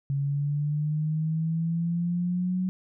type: exponential sweep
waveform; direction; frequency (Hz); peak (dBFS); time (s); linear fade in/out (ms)
sine; up; 138.5 to 185.9; -24; 0.1-2.69; 0
effects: none